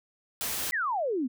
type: noise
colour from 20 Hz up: white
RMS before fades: -32 dBFS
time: 0.41-0.71 s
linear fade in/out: 0 ms
type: exponential sweep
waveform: sine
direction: down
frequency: 2050 to 233.1 Hz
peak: -26 dBFS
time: 0.72-1.28 s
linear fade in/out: 20 ms
effects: none